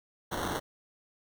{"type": "noise with sample-and-hold", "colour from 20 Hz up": "violet", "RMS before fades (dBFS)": -33, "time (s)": [0.31, 0.6], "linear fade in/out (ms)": 20, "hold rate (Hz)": 2450, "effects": []}